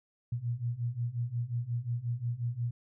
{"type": "beating tone pair", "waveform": "sine", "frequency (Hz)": [116.54, 122.14], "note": ["A#2", "B2"], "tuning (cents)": [0, -19], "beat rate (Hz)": 5.6, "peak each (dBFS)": [-35, -33], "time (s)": [0.32, 2.71], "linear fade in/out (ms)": 5, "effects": []}